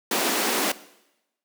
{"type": "high-pass noise", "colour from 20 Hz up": "pink", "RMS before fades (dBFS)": -24, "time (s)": [0.11, 0.72], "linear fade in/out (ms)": 5, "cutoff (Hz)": 220, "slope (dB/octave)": 48, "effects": ["noise-tail reverb RT60 0.9 s tail -18 dB re dry"]}